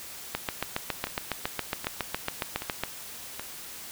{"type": "two click trains", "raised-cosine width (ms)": 0.3, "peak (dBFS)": [-11, -18], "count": [19, 4], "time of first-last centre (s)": [[0.35, 2.836], [1.07, 3.396]], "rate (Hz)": [7.24, 1.29], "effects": ["white hiss -42 dBFS RMS until 3.91 s"]}